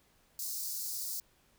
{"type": "high-pass noise", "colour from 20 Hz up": "white", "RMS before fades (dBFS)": -38, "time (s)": [0.39, 1.2], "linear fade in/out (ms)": 2, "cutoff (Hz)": 4400, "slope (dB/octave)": 48, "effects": ["pink hiss -68 dBFS RMS until 1.58 s"]}